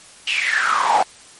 brown noise with high-pass filter sweep, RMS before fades -18 dBFS, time 0.27-1.03 s, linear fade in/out 5 ms, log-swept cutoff 2900 to 720 Hz, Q 9.8, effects white hiss -44 dBFS RMS until 1.39 s + MP3 48 kbps

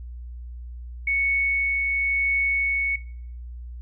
sine tone with tremolo, 2217 Hz, C#7, in tune, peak -19 dBFS, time 1.07-2.96 s, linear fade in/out 5 ms, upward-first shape triangle, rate 0.97 Hz, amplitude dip 25%, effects noise-tail reverb RT60 0.6 s tail -20 dB re dry + added 60 Hz sine -34 dBFS peak until 3.81 s

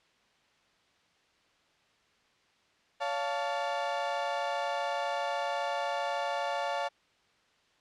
35% pulse chord, Db augmented, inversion none, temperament equal with one note detuned, 566 / 698.5 / 880 Hz, Db5 / F5 / A5, +36 / 0 / 0 cents, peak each -33 dBFS, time 3-6.89 s, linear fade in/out 20 ms, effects white hiss -67 dBFS RMS until 7.8 s + low-pass 4000 Hz 12 dB/octave

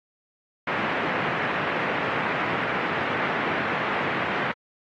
white band-pass noise, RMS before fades -27 dBFS, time 0.67-4.52 s, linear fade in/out 5 ms, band 120 to 2100 Hz, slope 24 dB/octave, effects AAC 32 kbps

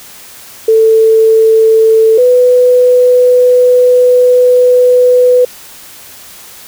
sine tone pair in turn, 444.3 / 497.4 Hz, A4 / B4, +17 / +12 cents, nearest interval major second, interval 195 cents, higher second, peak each -3 dBFS, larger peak neither, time 0.68-2.18 / 2.18-5.45 s, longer second, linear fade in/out 5 ms, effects white hiss -33 dBFS RMS until 6.67 s

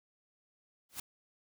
white noise with exponential growth, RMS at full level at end -35 dBFS, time 0.89-1 s, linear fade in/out 5 ms, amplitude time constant 23 ms, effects none

